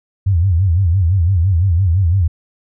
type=tone with vibrato; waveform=sine; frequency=89.9 Hz; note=F#2; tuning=49 cents flat; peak=-10 dBFS; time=0.26-2.28 s; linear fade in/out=10 ms; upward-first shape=sine; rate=5.9 Hz; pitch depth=180 cents each way; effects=none